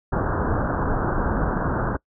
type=low-pass noise; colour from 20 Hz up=pink; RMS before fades=-23 dBFS; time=0.12-1.97 s; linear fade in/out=10 ms; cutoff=1600 Hz; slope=96 dB/octave; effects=noise-tail reverb RT60 0.1 s tail -24 dB re dry